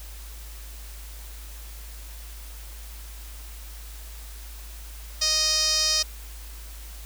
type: tone with band-pass filter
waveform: sawtooth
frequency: 622.3 Hz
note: D#5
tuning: in tune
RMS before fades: -23 dBFS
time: 5.21-6.03 s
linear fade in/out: 10 ms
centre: 5300 Hz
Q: 5.2
effects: added 53 Hz sine -38 dBFS peak until 7.05 s + white hiss -46 dBFS RMS until 7.05 s